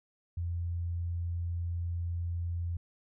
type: tone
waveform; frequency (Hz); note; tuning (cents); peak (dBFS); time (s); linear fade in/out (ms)
sine; 85.9; F2; -28; -31; 0.37-2.77; 5
effects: none